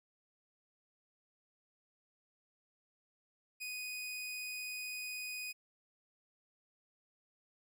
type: tone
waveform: sawtooth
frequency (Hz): 2489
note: D#7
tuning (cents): 0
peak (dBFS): -37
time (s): 3.6-5.53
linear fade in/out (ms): 20
effects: none